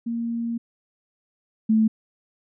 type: tone pair in turn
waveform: sine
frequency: 232.7 / 219.6 Hz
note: A#3 / A3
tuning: -3 / -3 cents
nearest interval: minor second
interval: 100 cents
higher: first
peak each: -24 / -15 dBFS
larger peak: second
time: 0.06-0.58 / 1.69-1.88 s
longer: first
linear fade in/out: 10 ms
effects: none